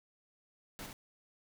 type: noise with echo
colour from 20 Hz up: pink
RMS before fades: -45 dBFS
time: 0.79-0.86 s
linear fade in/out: 0 ms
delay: 69 ms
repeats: 1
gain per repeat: -4 dB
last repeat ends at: 0.929 s
effects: none